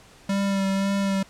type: tone with vibrato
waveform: square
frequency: 196 Hz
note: G3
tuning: in tune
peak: -22 dBFS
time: 0.29-1.23 s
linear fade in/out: 5 ms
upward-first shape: sine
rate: 1.9 Hz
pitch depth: 20 cents each way
effects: pink hiss -51 dBFS RMS until 1.29 s + low-pass 9000 Hz 12 dB/octave